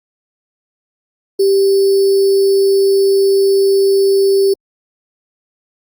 sine tone with sample-and-hold, 392 Hz, G4, in tune, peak -8 dBFS, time 1.39-4.54 s, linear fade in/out 10 ms, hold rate 4900 Hz, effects Opus 32 kbps

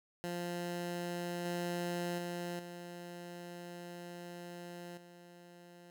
15% pulse tone with level steps, 174.61 Hz, F3, in tune, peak -31 / -29 / -32 / -39 / -48 dBFS, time 0.24-5.9 s, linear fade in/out 0 ms, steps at 1.45 / 2.18 / 2.59 / 4.97 s, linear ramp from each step 5 ms, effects none

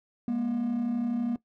triangle tone pair together, 207.9 / 240 Hz, G#3 / B3, +2 / -49 cents, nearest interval major second, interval 249 cents, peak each -31 / -24 dBFS, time 0.28-1.36 s, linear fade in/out 2 ms, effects noise-tail reverb RT60 0.1 s tail -18 dB re dry + tanh soft clip ceiling -20 dBFS

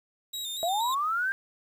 sawtooth tone with vibrato, 3729 Hz, A#7, in tune, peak -30 dBFS, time 0.33-0.95 s, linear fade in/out 10 ms, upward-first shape square, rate 4.2 Hz, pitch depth 48 cents each way
sine linear sweep, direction up, 646 to 1605 Hz, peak -25 dBFS, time 0.63-1.32 s, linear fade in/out 0 ms
effects 9-bit

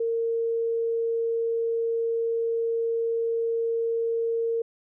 sine tone, 459.4 Hz, A#4, 25 cents flat, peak -23 dBFS, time 0-4.62 s, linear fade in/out 5 ms, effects none

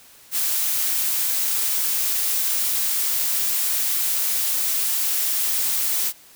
blue noise, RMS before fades -22 dBFS, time 0.31-6.13 s, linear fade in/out 50 ms, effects white hiss -49 dBFS RMS until 6.35 s

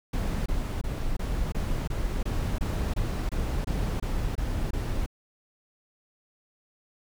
brown noise bursts, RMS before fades -28 dBFS, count 14, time 0.13-5.062 s, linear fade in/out 5 ms, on 330 ms, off 24 ms, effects none

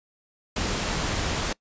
pink noise, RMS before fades -27 dBFS, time 0.56-1.53 s, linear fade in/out 5 ms, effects noise-tail reverb RT60 0.1 s tail -24 dB re dry + resampled to 16000 Hz

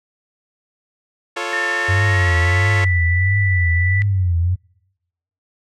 10% pulse chord, F augmented, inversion none, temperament equal, 349.2 / 440 / 554.4 Hz, F4 / A4 / C#5, 0 / 0 / 0 cents, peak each -18 dBFS, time 1.36-2.85 s, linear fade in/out 10 ms
sine tone with pitch glide, 1799 to 1973.2 Hz, A6 to B6, +38 to -2 cents, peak -19 dBFS, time 1.53-4.02 s, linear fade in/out 0 ms, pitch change +160 cents, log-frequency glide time 1.84-2.49 s
sine tone with vibrato, 92.5 Hz, F#2, in tune, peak -14 dBFS, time 1.88-4.56 s, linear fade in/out 20 ms, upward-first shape triangle, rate 1.5 Hz, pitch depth 180 cents each way
effects noise-tail reverb RT60 0.9 s tail -26 dB re dry + low-pass 6000 Hz 12 dB/octave

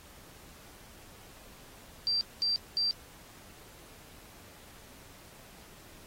sine tone bursts, 4700 Hz, D8, 1 cent sharp, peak -26 dBFS, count 3, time 2.07-2.91 s, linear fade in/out 0 ms, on 140 ms, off 210 ms, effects pink hiss -54 dBFS RMS until 6.06 s + AAC 48 kbps

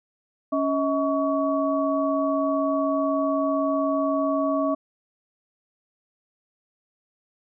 sine tone cluster, 278.8 / 637 / 1126 Hz, C#4 / D#5 / C#6, +10 / +41 / +27 cents, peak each -24 / -24 / -28 dBFS, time 0.52-4.75 s, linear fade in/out 10 ms, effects none

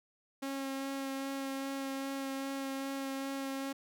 sawtooth tone with vibrato, 271.7 Hz, C#4, 35 cents flat, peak -32 dBFS, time 0.42-3.73 s, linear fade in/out 10 ms, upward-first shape sine, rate 2.5 Hz, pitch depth 12 cents each way, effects none

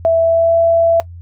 sine tone with pitch glide, 659.3 to 667.3 Hz, E5 to E5, 0 to +21 cents, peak -8 dBFS, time 0.05-1 s, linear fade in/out 0 ms, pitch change +21 cents, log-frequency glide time 0.2-0.57 s, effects noise-tail reverb RT60 0.1 s tail -18 dB re dry + added 86 Hz sine -30 dBFS peak until 1.21 s

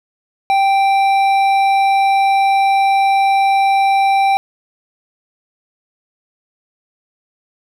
sine tone with hard clipping, 784 Hz, G5, in tune, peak -12 dBFS, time 0.5-4.37 s, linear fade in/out 0 ms, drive 9 dB, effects none

